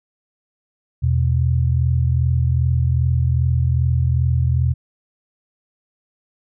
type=tone pair together; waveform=sine; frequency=82.38 / 124.9 Hz; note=E2 / B2; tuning=-1 / +20 cents; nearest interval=perfect fifth; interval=721 cents; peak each=-17 dBFS; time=1.02-4.74 s; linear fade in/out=20 ms; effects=none